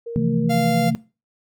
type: tone with pitch glide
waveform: sine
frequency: 466.2 to 484.6 Hz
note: A#4 to B4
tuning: 0 to -33 cents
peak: -27 dBFS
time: 0.06-0.89 s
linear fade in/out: 10 ms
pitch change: +67 cents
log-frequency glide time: 0.31-0.76 s
type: chord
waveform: sine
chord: F major seventh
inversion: second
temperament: equal with one note detuned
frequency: 130.81 / 164.81 / 174.61 / 224.6 Hz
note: C3 / E3 / F3 / A3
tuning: 0 / 0 / 0 / +36 cents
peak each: -25 / -23 / -26 / -20 dBFS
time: 0.16-0.95 s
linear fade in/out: 0 ms
type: tone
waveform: 45% pulse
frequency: 694 Hz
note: F5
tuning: 11 cents flat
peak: -21 dBFS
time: 0.49-0.91 s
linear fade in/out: 20 ms
effects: noise-tail reverb RT60 0.3 s tail -20 dB re dry